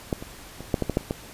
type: clicks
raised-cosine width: 2 ms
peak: -10 / -22 / -23 / -7 / -10 / -11 / -7 / -29 / -12 dBFS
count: 9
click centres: 0.128 / 0.225 / 0.606 / 0.742 / 0.823 / 0.897 / 0.971 / 1.009 / 1.109 s
effects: pink hiss -44 dBFS RMS until 1.33 s + resampled to 32000 Hz